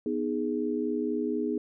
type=chord; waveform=sine; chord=G# minor; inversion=first; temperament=equal; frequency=246.9 / 311.1 / 415.3 Hz; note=B3 / D#4 / G#4; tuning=0 / 0 / 0 cents; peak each=-31 dBFS; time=0.06-1.58 s; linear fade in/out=2 ms; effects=none